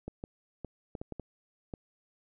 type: clicks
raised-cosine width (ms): 2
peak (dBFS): -25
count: 8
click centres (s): 0.08 / 0.239 / 0.647 / 0.952 / 1.015 / 1.123 / 1.197 / 1.738
effects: none